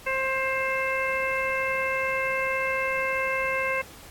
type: harmonic tone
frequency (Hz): 529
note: C5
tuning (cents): +19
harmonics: 1 / 2 / 3 / 4 / 5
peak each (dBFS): -29 / -31 / -32 / -29 / -32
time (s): 0.06-3.82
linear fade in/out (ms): 10
effects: pink hiss -47 dBFS RMS until 4.1 s + AAC 64 kbps